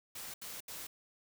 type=noise bursts; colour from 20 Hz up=white; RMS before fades=-45 dBFS; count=3; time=0.15-0.87 s; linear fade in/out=5 ms; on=190 ms; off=75 ms; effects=none